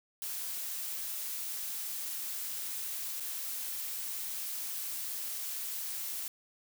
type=noise with dropouts; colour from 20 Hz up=blue; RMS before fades=-38 dBFS; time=0.22-6.28 s; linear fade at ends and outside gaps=1 ms; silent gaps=3.2-3.205 s; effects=none